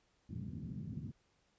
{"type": "band-pass noise", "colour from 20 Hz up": "pink", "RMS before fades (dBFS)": -44, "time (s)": [0.29, 1.12], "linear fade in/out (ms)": 10, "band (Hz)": [100, 210], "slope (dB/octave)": 24, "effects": ["pink hiss -75 dBFS RMS until 1.58 s", "resampled to 16000 Hz"]}